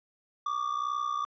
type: ring-modulated tone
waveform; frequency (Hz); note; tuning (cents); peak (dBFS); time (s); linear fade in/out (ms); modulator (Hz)
triangle; 1171; D6; -5; -24; 0.46-1.25; 0; 31.1
effects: resampled to 16000 Hz